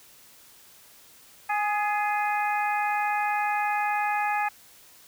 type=harmonic tone with a mistuned harmonic; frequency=415.3 Hz; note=G#4; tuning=in tune; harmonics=2 / 3 / 4 / 5 / 6; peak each=-25 / -33 / -32 / -35 / -34 dBFS; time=1.49-4.49 s; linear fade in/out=10 ms; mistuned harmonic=4; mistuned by=+32 cents; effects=white hiss -53 dBFS RMS until 5.07 s